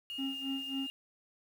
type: tone with pitch glide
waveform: sine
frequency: 2849 to 2824 Hz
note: F7 to F7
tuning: +34 to +19 cents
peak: -38 dBFS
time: 0.1-0.9 s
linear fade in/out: 0 ms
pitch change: -15 cents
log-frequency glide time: 0.24-0.36 s
type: tone with tremolo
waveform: triangle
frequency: 270 Hz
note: C#4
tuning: 45 cents flat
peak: -31 dBFS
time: 0.18-0.87 s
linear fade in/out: 10 ms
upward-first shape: sine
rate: 3.7 Hz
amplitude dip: 90%
effects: 9-bit